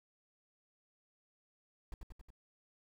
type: noise with echo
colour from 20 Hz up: brown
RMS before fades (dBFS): -42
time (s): 1.92-1.94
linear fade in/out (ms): 2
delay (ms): 91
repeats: 4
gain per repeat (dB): -3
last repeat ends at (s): 2.304
effects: none